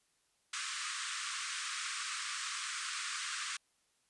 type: band-pass noise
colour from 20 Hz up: pink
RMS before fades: -40 dBFS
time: 0.53-3.57 s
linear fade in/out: 5 ms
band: 1100 to 9400 Hz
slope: 96 dB/octave
effects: white hiss -75 dBFS RMS until 4.09 s + resampled to 24000 Hz